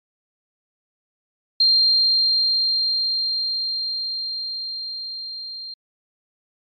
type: tone with level ramp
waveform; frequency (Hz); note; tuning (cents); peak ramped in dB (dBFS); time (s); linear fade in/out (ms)
sine; 4186; C8; 0; -12 to -31; 1.6-5.74; 5
effects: MP3 64 kbps